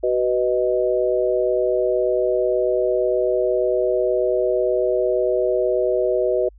sine chord, B major, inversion second, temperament equal with one note detuned, 375.8 / 493.9 / 622.3 Hz, F#4 / B4 / D#5, +27 / 0 / 0 cents, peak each -21 dBFS, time 0.03-6.49 s, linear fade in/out 10 ms, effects added 50 Hz sine -44 dBFS peak until 6.58 s

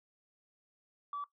sine tone, 1151 Hz, D6, 35 cents flat, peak -35 dBFS, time 1.13-1.24 s, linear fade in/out 2 ms, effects noise-tail reverb RT60 0.1 s tail -17 dB re dry + tanh soft clip ceiling -32 dBFS

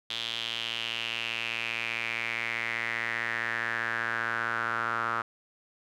sawtooth tone with band-pass filter sweep, 115.2 Hz, A#2, 20 cents flat, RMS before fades -32 dBFS, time 0.1-5.22 s, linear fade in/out 5 ms, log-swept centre 3400 to 1300 Hz, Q 5.3, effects none

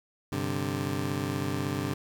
20% pulse chord, G suspended fourth, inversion none, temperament just, 98 / 130.67 / 147 Hz, G2 / C3 / D3, 0 / -2 / +2 cents, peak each -29 dBFS, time 0.32-1.94 s, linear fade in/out 5 ms, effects 10-bit

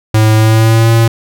square tone with pitch glide, 109.1 to 114.46 Hz, A2 to A#2, -14 to -31 cents, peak -6 dBFS, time 0.14-1.08 s, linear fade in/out 5 ms, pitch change +83 cents, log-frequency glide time 0.35-0.91 s, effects none

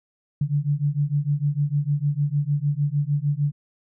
sine beating tone pair, 141.9 / 148.5 Hz, C#3 / D3, +41 / +20 cents, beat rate 6.6 Hz, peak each -23 dBFS, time 0.41-3.52 s, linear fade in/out 5 ms, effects none

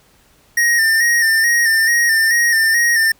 square tone with vibrato, 1837 Hz, A#6, 26 cents flat, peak -12 dBFS, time 0.57-3.12 s, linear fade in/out 5 ms, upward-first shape square, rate 2.3 Hz, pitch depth 40 cents each way, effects pink hiss -53 dBFS RMS until 3.19 s

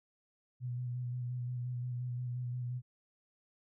sine tone with vibrato, 123.47 Hz, B2, in tune, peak -35 dBFS, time 0.6-2.82 s, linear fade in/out 50 ms, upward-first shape square, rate 5.7 Hz, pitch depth 21 cents each way, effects none

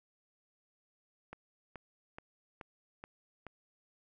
click train, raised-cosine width 0.5 ms, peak -30 dBFS, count 6, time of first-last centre 1.33-3.467 s, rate 2.34 Hz, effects none

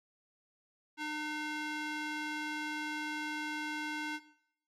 square tone with band-pass filter, 303.3 Hz, D#4, 44 cents flat, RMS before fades -38 dBFS, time 0.97-4.2 s, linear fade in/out 50 ms, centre 2000 Hz, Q 0.81, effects noise-tail reverb RT60 0.7 s tail -17 dB re dry

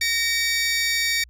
20% pulse tone pair together, 1852.4 / 2286 Hz, A#6 / D7, -11 / -47 cents, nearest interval major third, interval 364 cents, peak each -18 dBFS, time 0.01-1.24 s, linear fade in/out 5 ms, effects added 60 Hz sine -46 dBFS peak until 1.29 s + resampled to 32000 Hz

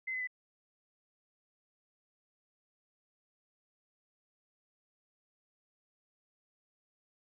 sine tone with pitch steps, 2057 / 2028 / 1998.4 Hz, C7 / B6 / B6, -30 / +45 / +20 cents, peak -34 dBFS, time 0.07-0.274 s, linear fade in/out 10 ms, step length 68 ms, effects none

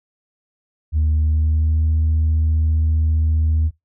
sine tone with pitch glide, 77.1 to 78.77 Hz, D#2 to D#2, -15 to +22 cents, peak -12 dBFS, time 0.92-3.71 s, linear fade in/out 50 ms, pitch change +37 cents, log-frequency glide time 1.2-1.83 s, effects noise-tail reverb RT60 0.2 s tail -24 dB re dry + tanh soft clip ceiling -12 dBFS

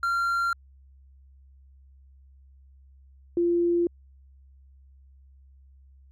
triangle / sine tone pair in turn, 1380 / 345 Hz, F6 / F4, -21 / -21 cents, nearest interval 2 octaves, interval 2400 cents, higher first, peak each -21 / -20 dBFS, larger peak second, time 0.03-0.53 / 3.37-3.87 s, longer neither, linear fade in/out 2 ms, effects added 67 Hz sine -51 dBFS peak until 6.11 s

